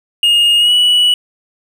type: tone with pitch glide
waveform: triangle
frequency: 2848 to 2943 Hz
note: F7 to F#7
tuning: +33 to -10 cents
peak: -6 dBFS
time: 0.23-1.14 s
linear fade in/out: 2 ms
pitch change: +57 cents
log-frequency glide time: 0.58-0.73 s
effects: none